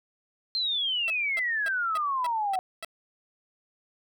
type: exponential sweep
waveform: sine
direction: down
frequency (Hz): 4200 to 735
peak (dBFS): -25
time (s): 0.55-2.59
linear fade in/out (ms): 0
type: tone bursts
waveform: 10% pulse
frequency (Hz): 658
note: E5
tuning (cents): -3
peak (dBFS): -26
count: 7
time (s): 1.08-2.847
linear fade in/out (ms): 0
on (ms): 21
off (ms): 270
effects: none